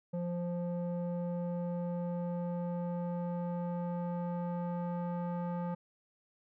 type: tone with low-pass filter sweep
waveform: square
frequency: 174.61 Hz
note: F3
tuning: in tune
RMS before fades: -36 dBFS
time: 0.13-5.75 s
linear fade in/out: 10 ms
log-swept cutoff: 570 to 980 Hz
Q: 1.8
effects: none